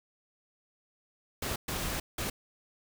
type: noise bursts at uneven times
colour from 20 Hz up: pink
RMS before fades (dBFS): -34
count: 3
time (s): 1.42-1.56 / 1.68-2 / 2.18-2.3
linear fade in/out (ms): 5
effects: none